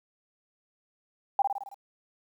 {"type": "tone with echo", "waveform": "sine", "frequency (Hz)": 798, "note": "G5", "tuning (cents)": 31, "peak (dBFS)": -19, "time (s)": [1.39, 1.42], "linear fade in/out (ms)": 2, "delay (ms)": 54, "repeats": 6, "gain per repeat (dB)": -4, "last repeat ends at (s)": 1.744, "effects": ["10-bit"]}